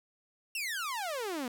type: exponential sweep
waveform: sawtooth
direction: down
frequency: 2812 to 233.1 Hz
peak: -30 dBFS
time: 0.55-1.48 s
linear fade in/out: 2 ms
effects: none